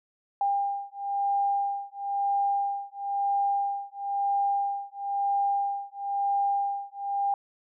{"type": "beating tone pair", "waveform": "sine", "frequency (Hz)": [800, 801], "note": ["G5", "G5"], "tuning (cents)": [35, 37], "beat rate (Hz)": 1, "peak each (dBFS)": -28, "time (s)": [0.41, 7.34], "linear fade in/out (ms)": 2, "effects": []}